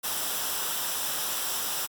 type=noise with comb filter; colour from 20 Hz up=white; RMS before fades=-30 dBFS; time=0.03-1.87 s; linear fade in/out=20 ms; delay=0.45 ms; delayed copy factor=-0.55; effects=Opus 48 kbps